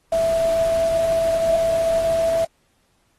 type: tone in noise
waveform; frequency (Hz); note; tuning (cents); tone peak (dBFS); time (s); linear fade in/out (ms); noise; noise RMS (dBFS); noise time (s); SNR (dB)
sine; 660; E5; +2; -16; 0.12-2.45; 5; pink; -34; 0.12-2.45; +15
effects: pink hiss -65 dBFS RMS until 3.18 s + AAC 32 kbps